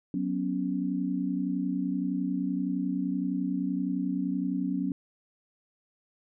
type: chord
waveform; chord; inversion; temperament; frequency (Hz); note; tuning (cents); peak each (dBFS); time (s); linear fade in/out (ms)
sine; F# suspended fourth; none; just; 185 / 246.7 / 277.5; F#3 / B3 / C#4; 0 / -2 / +2; -31 / -33 / -30; 0.14-4.92; 2
effects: none